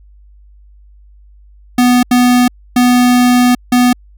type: tone bursts at uneven times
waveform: square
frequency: 246.9 Hz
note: B3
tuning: in tune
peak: -7 dBFS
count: 4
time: 1.78-2.03 / 2.11-2.48 / 2.76-3.55 / 3.72-3.93 s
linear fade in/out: 5 ms
effects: added 50 Hz sine -39 dBFS peak until 4.17 s